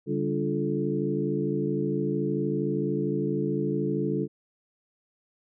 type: tone cluster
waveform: sine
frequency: 143.9 / 197.1 / 288.9 / 348.3 / 432.7 Hz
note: D3 / G3 / D4 / F4 / A4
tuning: -35 / +10 / -28 / -5 / -29 cents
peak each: -31 dBFS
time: 0.06-4.28 s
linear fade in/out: 50 ms
effects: none